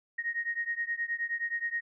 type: beating tone pair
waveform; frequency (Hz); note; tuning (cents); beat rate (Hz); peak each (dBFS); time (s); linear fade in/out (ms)
sine; 1864.7 / 1874.2; A#6 / A#6; 0 / +9; 9.5; -33 / -34; 0.18-1.81; 10
effects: none